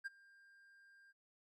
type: tone with ADSR envelope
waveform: triangle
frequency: 1597 Hz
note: G6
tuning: 32 cents sharp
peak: -37 dBFS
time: 0.04-1.13 s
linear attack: 22 ms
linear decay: 23 ms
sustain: -24 dB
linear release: 29 ms
effects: AAC 64 kbps